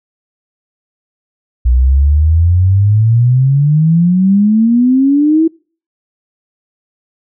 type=exponential sweep; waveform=sine; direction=up; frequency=59.5 to 329.6 Hz; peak=-6 dBFS; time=1.65-5.48 s; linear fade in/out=10 ms; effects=noise-tail reverb RT60 0.4 s tail -24 dB re dry